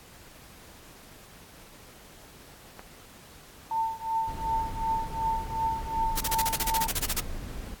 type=click; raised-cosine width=0.5 ms; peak=-27 dBFS; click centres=2.794 s
type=tone with tremolo; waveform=sine; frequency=897 Hz; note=A5; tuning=33 cents sharp; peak=-23 dBFS; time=3.71-6.87 s; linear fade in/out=2 ms; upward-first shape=triangle; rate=2.7 Hz; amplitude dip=95%
type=noise; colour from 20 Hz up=brown; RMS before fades=-36 dBFS; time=4.27-7.75 s; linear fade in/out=10 ms
type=noise bursts; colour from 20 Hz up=white; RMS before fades=-28 dBFS; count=15; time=6.17-7.201 s; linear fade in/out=5 ms; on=37 ms; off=34 ms
effects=pink hiss -51 dBFS RMS until 7.8 s + AAC 64 kbps